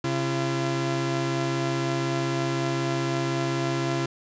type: tone pair together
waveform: sawtooth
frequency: 135.08 / 339.7 Hz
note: C#3 / F4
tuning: -44 / -48 cents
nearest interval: octave + major third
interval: 1596 cents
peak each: -23 dBFS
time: 0.04-4.06 s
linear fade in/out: 5 ms
effects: resampled to 16000 Hz + 9-bit